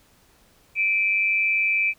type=tone pair together; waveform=sine; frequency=2349 / 2548 Hz; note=D7 / D#7; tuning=0 / +41 cents; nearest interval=minor second; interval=141 cents; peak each=-20 / -24 dBFS; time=0.75-1.94 s; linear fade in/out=50 ms; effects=pink hiss -58 dBFS RMS until 1.98 s